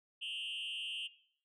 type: tone with frequency modulation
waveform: sine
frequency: 2953 Hz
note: F#7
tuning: 4 cents flat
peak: -36 dBFS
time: 0.21-1.08 s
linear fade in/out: 20 ms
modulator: 147 Hz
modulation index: 1.7
effects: noise-tail reverb RT60 0.6 s tail -19 dB re dry + tanh soft clip ceiling -37 dBFS